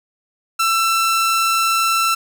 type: tone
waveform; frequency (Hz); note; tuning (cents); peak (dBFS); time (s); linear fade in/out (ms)
sawtooth; 1338; E6; +25; -11; 0.59-2.15; 10
effects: none